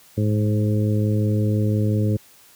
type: harmonic tone with a mistuned harmonic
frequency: 105.7 Hz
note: G#2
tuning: 31 cents sharp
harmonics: 1 / 2 / 3 / 4 / 5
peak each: -18 / -24 / -28 / -30 / -32 dBFS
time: 0.17-2.17 s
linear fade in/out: 10 ms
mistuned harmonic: 1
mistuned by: +20 cents
effects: white hiss -51 dBFS RMS until 2.55 s + high-pass 60 Hz 12 dB/octave